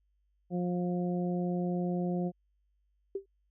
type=harmonic tone; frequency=177.6 Hz; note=F3; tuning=29 cents sharp; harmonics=1 / 2 / 3 / 4; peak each=-30 / -36 / -40 / -42 dBFS; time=0.5-2.32 s; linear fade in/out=50 ms
type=tone with exponential decay; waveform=sine; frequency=392 Hz; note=G4; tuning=in tune; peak=-28 dBFS; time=3.15-3.26 s; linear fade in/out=5 ms; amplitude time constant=23 ms
effects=added 50 Hz sine -70 dBFS peak until 3.5 s